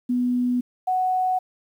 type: tone pair in turn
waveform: sine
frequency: 246.9 / 741.6 Hz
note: B3 / F#5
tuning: 0 / +4 cents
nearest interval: octave + perfect fifth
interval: 1904 cents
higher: second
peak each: -19 dBFS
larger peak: neither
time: 0.09-0.61 / 0.87-1.39 s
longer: neither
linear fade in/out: 10 ms
effects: 9-bit